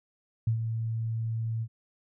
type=tone with ADSR envelope; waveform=sine; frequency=113.1 Hz; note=A2; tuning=48 cents sharp; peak=-21 dBFS; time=0.47-1.68 s; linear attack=4 ms; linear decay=96 ms; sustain=-7 dB; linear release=59 ms; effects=none